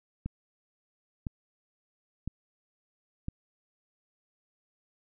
click train, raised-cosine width 5 ms, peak -21 dBFS, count 4, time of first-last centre 0.26-3.284 s, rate 0.992 Hz, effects none

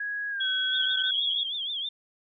sine tone with pitch glide, 1661.2 to 1523.3 Hz, G#6 to F#6, 0 to +50 cents, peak -29 dBFS, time 0-1.11 s, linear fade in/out 5 ms, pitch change -150 cents, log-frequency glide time 0.3-0.47 s
sine tone, 3322 Hz, G#7, in tune, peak -26 dBFS, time 0.4-1.45 s, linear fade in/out 10 ms
sine tone with vibrato, 3371 Hz, G#7, 25 cents sharp, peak -29 dBFS, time 0.72-1.89 s, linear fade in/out 5 ms, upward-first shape triangle, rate 6.3 Hz, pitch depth 140 cents each way
effects none

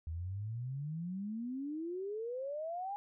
sine exponential sweep, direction up, 78 to 825 Hz, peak -37 dBFS, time 0.07-2.96 s, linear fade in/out 0 ms, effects none

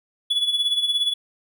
triangle tone with tremolo, 3412 Hz, G#7, 46 cents sharp, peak -15 dBFS, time 0.3-1.14 s, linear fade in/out 10 ms, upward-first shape sine, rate 17 Hz, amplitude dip 65%, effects none

